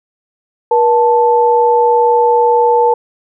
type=tone pair together; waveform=sine; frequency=478.7 / 879 Hz; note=A#4 / A5; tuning=+46 / -2 cents; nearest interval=major seventh; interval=1052 cents; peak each=-10 dBFS; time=0.71-2.94 s; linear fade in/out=5 ms; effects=none